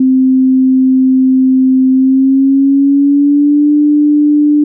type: tone with pitch glide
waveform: sine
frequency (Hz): 260.6 to 295.9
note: C4 to D4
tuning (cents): -7 to +13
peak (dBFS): -5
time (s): 0-4.64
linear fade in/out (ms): 5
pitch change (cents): +220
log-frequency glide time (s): 1.91-3.72
effects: none